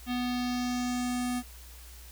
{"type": "tone with low-pass filter sweep", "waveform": "square", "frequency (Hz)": 246.9, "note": "B3", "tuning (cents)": 0, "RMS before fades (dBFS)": -31, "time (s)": [0.06, 1.43], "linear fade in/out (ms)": 50, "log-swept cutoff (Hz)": [3500, 11000], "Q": 2.2, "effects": ["added 60 Hz sine -47 dBFS peak until 2.11 s", "white hiss -52 dBFS RMS until 2.11 s"]}